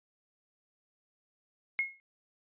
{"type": "tone with exponential decay", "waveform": "sine", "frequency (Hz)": 2162, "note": "C#7", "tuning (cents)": -44, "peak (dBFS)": -24, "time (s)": [1.79, 2], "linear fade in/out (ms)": 0, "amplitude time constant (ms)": 44, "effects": ["resampled to 8000 Hz"]}